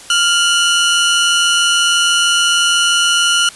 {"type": "tone pair together", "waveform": "sawtooth", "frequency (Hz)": [1396.9, 2960], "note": ["F6", "F#7"], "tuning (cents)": [0, 0], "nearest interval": "octave + minor second", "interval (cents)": 1300, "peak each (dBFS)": -10, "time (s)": [0.1, 3.49], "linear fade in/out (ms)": 2, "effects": ["white hiss -36 dBFS RMS until 3.55 s", "resampled to 24000 Hz"]}